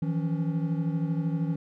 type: tone cluster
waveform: triangle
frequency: 161.1 / 173.9 / 279.6 Hz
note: E3 / F3 / C#4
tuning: -39 / -7 / +15 cents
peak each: -25 / -30 / -32 dBFS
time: 0.02-1.56 s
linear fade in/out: 5 ms
effects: none